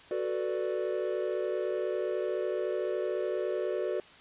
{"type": "chord", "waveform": "triangle", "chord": "B minor seventh", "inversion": "second", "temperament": "equal", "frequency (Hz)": [370, 440, 493.9, 587.3], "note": ["F#4", "A4", "B4", "D5"], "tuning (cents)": [0, 0, 0, 0], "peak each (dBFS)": [-31, -34, -34, -33], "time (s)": [0.11, 4], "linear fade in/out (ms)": 2, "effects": ["white hiss -53 dBFS RMS until 4.2 s", "resampled to 8000 Hz"]}